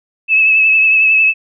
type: tone with vibrato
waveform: sine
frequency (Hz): 2600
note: E7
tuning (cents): -24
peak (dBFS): -7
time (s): 0.28-1.34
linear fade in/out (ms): 50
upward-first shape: triangle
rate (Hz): 11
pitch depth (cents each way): 35
effects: none